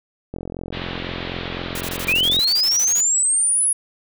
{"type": "click train", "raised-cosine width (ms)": 2, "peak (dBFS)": -16, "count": 91, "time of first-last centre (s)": [0.34, 2.39], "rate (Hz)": 43.9}
{"type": "low-pass noise", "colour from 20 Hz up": "white", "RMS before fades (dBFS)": -32, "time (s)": [0.72, 2.13], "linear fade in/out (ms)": 20, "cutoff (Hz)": 3900, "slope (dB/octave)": 48}
{"type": "noise bursts", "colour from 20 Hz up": "white", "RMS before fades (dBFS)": -30, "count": 16, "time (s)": [1.75, 3.009], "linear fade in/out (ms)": 5, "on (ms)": 59, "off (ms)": 21}
{"type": "linear sweep", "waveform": "sine", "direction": "up", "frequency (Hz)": [2349, 10548], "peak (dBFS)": -15, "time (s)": [2.08, 3.73], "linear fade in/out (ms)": 5}
{"effects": []}